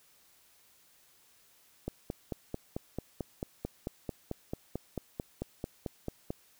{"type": "click train", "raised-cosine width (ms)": 2, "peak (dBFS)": -21, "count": 21, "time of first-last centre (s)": [1.88, 6.305], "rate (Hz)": 4.52, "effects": ["white hiss -64 dBFS RMS until 6.59 s"]}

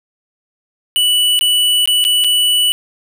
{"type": "tone with dropouts", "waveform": "square", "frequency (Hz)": 2960, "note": "F#7", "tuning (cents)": 0, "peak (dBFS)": -11, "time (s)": [0.96, 2.72], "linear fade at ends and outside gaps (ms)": 0, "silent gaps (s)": [[1.391, 1.41], [1.857, 1.875], [2.041, 2.05], [2.24, 2.245]], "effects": []}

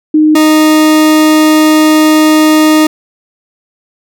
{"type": "tone pair in turn", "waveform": ["sine", "40% pulse"], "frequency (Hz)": [307.7, 309.7], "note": ["D#4", "D#4"], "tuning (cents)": [-19, -8], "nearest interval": "unison", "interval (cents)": 11, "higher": "second", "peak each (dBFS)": -3, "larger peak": "neither", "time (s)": [[0.14, 0.35], [0.35, 2.87]], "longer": "second", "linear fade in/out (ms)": 5, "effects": []}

